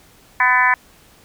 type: harmonic tone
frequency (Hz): 251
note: B3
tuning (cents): +28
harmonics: 3 / 4 / 5 / 6 / 7 / 8 / 9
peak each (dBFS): -25 / -16 / -28 / -23 / -16 / -20 / -23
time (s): 0.4-0.74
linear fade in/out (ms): 2
effects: pink hiss -50 dBFS RMS until 1.24 s